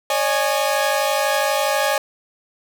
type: chord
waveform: sawtooth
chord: C# suspended second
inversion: none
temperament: equal with one note detuned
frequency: 554.4 / 606.6 / 830.6 Hz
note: C#5 / D#5 / G#5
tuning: 0 / -44 / 0 cents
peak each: -18 dBFS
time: 0.1-1.98 s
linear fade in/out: 2 ms
effects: none